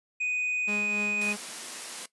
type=tone; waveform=triangle; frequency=2489 Hz; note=D#7; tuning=in tune; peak=-25 dBFS; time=0.2-1.33 s; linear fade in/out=10 ms
type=tone with tremolo; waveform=sawtooth; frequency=207.6 Hz; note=G#3; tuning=in tune; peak=-28 dBFS; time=0.67-1.37 s; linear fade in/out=20 ms; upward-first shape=triangle; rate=3.6 Hz; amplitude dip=50%
type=high-pass noise; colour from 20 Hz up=white; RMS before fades=-38 dBFS; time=1.21-2.06 s; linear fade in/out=5 ms; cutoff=190 Hz; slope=24 dB/octave
effects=noise-tail reverb RT60 0.1 s tail -17 dB re dry + resampled to 24000 Hz